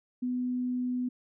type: tone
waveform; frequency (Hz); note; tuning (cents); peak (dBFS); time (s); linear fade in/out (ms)
sine; 249.4; B3; +17; -28; 0.22-1.09; 10
effects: none